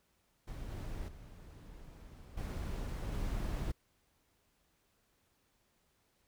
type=noise with level steps; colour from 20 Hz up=brown; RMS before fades=-44 / -42 / -52 / -39 / -37 dBFS; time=0.47-3.72 s; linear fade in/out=10 ms; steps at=0.7 / 1.08 / 2.37 / 3.12 s; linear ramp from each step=5 ms; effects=pink hiss -75 dBFS RMS until 6.27 s